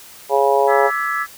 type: harmonic tone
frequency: 138.59 Hz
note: C#3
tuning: in tune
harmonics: 3 / 4 / 5 / 6 / 7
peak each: -17 / -18 / -19 / -20 / -20 dBFS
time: 0.29-0.91 s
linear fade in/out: 50 ms
type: chord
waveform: sine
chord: E dominant seventh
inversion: third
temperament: equal with one note detuned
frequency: 1174.7 / 1318.5 / 1688.3 / 1975.5 Hz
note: D6 / E6 / G#6 / B6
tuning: 0 / 0 / +28 / 0 cents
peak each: -26 / -22 / -23 / -26 dBFS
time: 0.67-1.27 s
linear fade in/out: 50 ms
effects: white hiss -41 dBFS RMS until 1.37 s